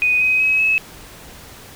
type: tone with pitch steps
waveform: sine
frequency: 2489 / 2519 / 2550 / 2581 Hz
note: D#7 / D#7 / D#7 / E7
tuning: 0 / +21 / +42 / -37 cents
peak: -13 dBFS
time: 0.02-0.78 s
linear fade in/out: 0 ms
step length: 190 ms
effects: pink hiss -40 dBFS RMS until 1.75 s